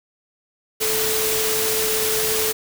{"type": "tone in noise", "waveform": "sine", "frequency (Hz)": 437.3, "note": "A4", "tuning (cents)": -11, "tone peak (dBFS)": -24, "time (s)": [0.8, 2.53], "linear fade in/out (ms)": 20, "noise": "white", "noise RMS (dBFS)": -22, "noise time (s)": [0.8, 2.53], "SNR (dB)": -5, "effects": []}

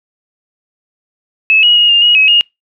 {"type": "tone with pitch steps", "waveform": "sine", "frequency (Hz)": [2596, 2900, 2874, 2809, 2891, 2556, 2851], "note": ["E7", "F#7", "F7", "F7", "F#7", "D#7", "F7"], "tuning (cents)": [-27, -35, 49, 9, -41, 46, 35], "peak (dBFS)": -5, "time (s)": [1.5, 2.41], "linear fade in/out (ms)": 0, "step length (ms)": 130, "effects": ["noise-tail reverb RT60 0.2 s tail -26 dB re dry"]}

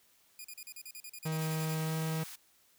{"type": "tone bursts", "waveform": "5% pulse", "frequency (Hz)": 2445, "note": "D#7", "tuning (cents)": -31, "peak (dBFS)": -34, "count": 15, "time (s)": [0.39, 1.746], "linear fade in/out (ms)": 2, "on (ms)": 54, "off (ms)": 39}
{"type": "tone with pitch glide", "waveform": "45% pulse", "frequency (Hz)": [158.3, 159.49], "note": ["D#3", "D#3"], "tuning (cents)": [30, 43], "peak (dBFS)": -32, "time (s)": [1.25, 2.24], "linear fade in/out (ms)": 10, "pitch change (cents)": 13, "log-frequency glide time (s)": [1.85, 1.94]}
{"type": "high-pass noise", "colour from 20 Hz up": "white", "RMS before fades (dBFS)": -47, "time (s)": [1.38, 2.36], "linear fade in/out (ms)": 10, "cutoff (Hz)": 890, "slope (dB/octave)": 24}
{"effects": ["white hiss -67 dBFS RMS until 2.78 s"]}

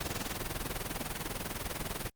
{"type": "noise with tremolo", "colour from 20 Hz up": "pink", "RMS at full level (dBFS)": -34, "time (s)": [0, 2.1], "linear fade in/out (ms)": 10, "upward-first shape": "sine", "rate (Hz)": 20, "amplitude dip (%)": 75, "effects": ["Opus 48 kbps"]}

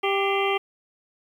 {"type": "harmonic tone with a mistuned harmonic", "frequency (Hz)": 393.7, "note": "G4", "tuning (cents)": 8, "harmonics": [1, 2, 3, 5, 6, 7, 8], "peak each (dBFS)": [-24, -27, -29, -31, -32, -32, -33], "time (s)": [0.03, 0.58], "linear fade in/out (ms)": 10, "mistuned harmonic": 5, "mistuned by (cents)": 68, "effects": ["9-bit"]}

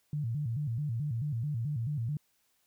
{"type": "tone with vibrato", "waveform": "sine", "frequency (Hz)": 130.81, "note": "C3", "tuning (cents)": 0, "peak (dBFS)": -30, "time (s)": [0.13, 2.17], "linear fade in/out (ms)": 2, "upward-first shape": "square", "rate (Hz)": 4.6, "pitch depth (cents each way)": 220, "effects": ["white hiss -73 dBFS RMS until 2.66 s"]}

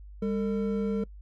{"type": "tone pair together", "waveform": "triangle", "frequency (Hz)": [201.4, 450.2], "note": ["G3", "A4"], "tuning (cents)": [47, 40], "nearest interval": "octave + major second", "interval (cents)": 1393, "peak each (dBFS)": [-26, -28], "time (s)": [0.22, 1.04], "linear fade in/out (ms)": 5, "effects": ["noise-tail reverb RT60 0.1 s tail -23 dB re dry", "added 50 Hz sine -43 dBFS peak until 1.21 s"]}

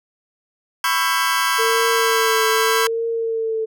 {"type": "chord", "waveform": "sawtooth", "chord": "C# half-diminished seventh", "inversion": "third", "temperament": "just", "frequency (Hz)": [997.9, 1108.7, 1330.5, 1596.6], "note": ["B5", "C#6", "E6", "G6"], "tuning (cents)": [18, 0, 16, 31], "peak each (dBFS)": [-18, -19, -20, -18], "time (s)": [0.84, 2.87], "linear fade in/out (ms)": 2}
{"type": "tone with vibrato", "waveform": "sine", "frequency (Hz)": 450.7, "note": "A4", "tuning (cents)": 42, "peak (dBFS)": -19, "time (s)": [1.58, 3.66], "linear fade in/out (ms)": 20, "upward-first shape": "triangle", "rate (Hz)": 0.84, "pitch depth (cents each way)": 38}
{"effects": []}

